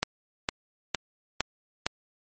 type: click train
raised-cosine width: 0.2 ms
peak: -7 dBFS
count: 5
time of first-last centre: 0.03-1.865 s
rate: 2.18 Hz
effects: MP3 32 kbps